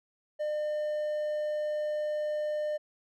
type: tone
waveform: triangle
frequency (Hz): 603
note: D5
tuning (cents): +46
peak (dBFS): -27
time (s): 0.39-2.78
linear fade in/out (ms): 20
effects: none